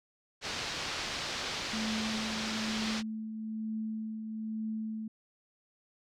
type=low-pass noise; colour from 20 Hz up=white; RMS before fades=-37 dBFS; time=0.41-3.03 s; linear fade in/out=50 ms; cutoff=5300 Hz; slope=24 dB/octave
type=tone with tremolo; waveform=sine; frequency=219 Hz; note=A3; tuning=8 cents flat; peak=-32 dBFS; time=1.73-5.08 s; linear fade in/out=5 ms; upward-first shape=triangle; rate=1.1 Hz; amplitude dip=45%
effects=none